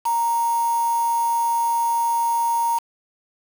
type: tone with quantisation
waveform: sine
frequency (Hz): 932.3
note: A#5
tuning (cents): 0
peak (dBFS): -18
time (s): 0.05-2.79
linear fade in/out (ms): 10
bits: 5
effects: none